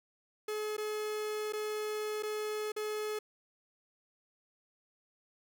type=tone with dropouts; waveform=45% pulse; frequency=425.9 Hz; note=G#4; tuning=44 cents sharp; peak=-34 dBFS; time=0.48-3.19 s; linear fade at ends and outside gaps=5 ms; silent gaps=0.768-0.779 / 1.525-1.533 / 2.226-2.232 / 2.72-2.763 s; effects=none